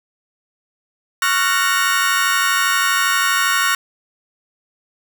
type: chord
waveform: 35% pulse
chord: Gb major seventh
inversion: second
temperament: just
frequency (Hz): 1110 / 1387.5 / 1480 / 1850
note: Db6 / F6 / Gb6 / Bb6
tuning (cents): +2 / -12 / 0 / -14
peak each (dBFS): -19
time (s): 1.22-3.75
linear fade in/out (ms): 2
effects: none